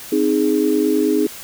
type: chord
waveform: sine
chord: Ab major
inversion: first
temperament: equal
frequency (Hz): 261.6 / 311.1 / 415.3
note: C4 / Eb4 / Ab4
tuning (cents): 0 / 0 / 0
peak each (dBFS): -20 / -17 / -18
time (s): 0.12-1.27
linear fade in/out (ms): 5
effects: white hiss -35 dBFS RMS until 1.43 s